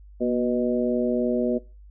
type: harmonic tone with a mistuned harmonic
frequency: 123.47 Hz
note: B2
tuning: in tune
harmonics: 2 / 3 / 4 / 5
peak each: -24 / -26 / -27 / -28 dBFS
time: 0.2-1.59 s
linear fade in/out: 20 ms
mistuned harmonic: 2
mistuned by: -46 cents
effects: noise-tail reverb RT60 0.3 s tail -21 dB re dry + added 50 Hz sine -44 dBFS peak until 1.9 s